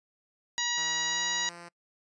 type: harmonic tone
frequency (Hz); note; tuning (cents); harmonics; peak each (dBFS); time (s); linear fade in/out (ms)
960; B5; -49; 1 / 2 / 3 / 4 / 5 / 6 / 7; -38 / -33 / -38 / -33 / -38 / -38 / -34; 0.58-1.49; 0
type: tone with pitch glide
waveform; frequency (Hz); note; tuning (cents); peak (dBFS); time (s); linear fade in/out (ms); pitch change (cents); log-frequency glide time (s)
5% pulse; 161.7 to 172.31; E3 to F3; -33 to -23; -33; 0.77-1.69; 10; +110; 1.07-1.22
effects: noise-tail reverb RT60 0.1 s tail -26 dB re dry + resampled to 22050 Hz